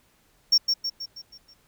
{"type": "tone with echo", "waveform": "triangle", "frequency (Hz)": 5500, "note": "F8", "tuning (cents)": -27, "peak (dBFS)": -12, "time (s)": [0.52, 0.58], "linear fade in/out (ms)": 10, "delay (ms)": 160, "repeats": 6, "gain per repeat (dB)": -6, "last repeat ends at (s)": 1.54, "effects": ["tanh soft clip ceiling -11 dBFS", "pink hiss -63 dBFS RMS until 1.67 s"]}